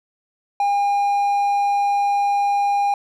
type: tone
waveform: triangle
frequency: 808 Hz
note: G#5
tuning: 48 cents flat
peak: -14 dBFS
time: 0.6-2.94 s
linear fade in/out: 2 ms
effects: none